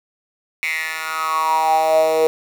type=tone with high-pass filter sweep; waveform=10% pulse; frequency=159.1 Hz; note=D#3; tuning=39 cents sharp; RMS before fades=-18 dBFS; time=0.63-2.27 s; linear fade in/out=0 ms; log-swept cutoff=2200 to 480 Hz; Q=8.5; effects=7-bit